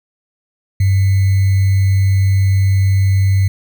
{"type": "tone with sample-and-hold", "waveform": "sine", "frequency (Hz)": 96.8, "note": "G2", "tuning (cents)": -21, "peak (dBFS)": -9, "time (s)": [0.8, 3.48], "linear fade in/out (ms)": 5, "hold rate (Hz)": 2100, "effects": []}